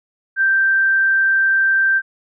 sine tone, 1568 Hz, G6, in tune, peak -12 dBFS, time 0.36-2.02 s, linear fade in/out 50 ms, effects none

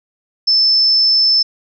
sine tone, 5274 Hz, E8, in tune, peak -9 dBFS, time 0.47-1.43 s, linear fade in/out 10 ms, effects none

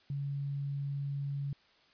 sine tone, 140.7 Hz, C#3, 26 cents sharp, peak -33 dBFS, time 0.1-1.53 s, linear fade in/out 2 ms, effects white hiss -65 dBFS RMS until 1.93 s + resampled to 11025 Hz

